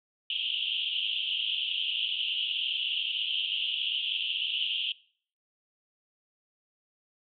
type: band-pass noise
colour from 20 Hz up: white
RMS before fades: -31 dBFS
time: 0.3-4.92 s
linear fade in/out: 2 ms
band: 2800 to 3300 Hz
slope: 96 dB/octave
effects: noise-tail reverb RT60 0.5 s tail -21 dB re dry